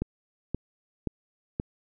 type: click train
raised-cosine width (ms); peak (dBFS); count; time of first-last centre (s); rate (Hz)
3; -15; 4; 0.02-1.599; 1.9
effects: none